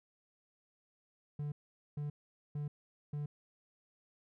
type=tone bursts; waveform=triangle; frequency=146.83 Hz; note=D3; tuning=in tune; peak=-34 dBFS; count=4; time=1.39-3.26 s; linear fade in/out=5 ms; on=130 ms; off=450 ms; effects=none